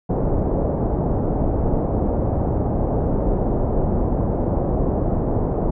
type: low-pass noise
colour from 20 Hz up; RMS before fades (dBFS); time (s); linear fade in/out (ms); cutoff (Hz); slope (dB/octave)
pink; -20; 0.09-5.71; 10; 730; 24
effects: none